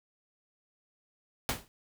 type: noise with exponential decay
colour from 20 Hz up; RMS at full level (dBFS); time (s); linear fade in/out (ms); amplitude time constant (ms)
pink; -27; 1.49-1.68; 0; 40
effects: none